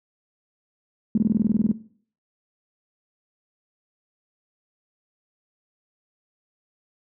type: tone bursts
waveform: sine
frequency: 217.4 Hz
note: A3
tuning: 21 cents flat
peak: -15 dBFS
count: 12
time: 1.15-1.715 s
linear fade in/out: 2 ms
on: 26 ms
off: 23 ms
effects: noise-tail reverb RT60 0.5 s tail -17 dB re dry + high-pass 80 Hz 12 dB/octave